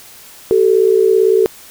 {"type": "tone pair together", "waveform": "sine", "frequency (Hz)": [382.8, 440.7], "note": ["G4", "A4"], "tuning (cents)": [-41, 3], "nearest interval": "major second", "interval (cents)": 244, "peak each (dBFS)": -11, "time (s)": [0.51, 1.46], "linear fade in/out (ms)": 0, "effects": ["white hiss -39 dBFS RMS until 1.7 s"]}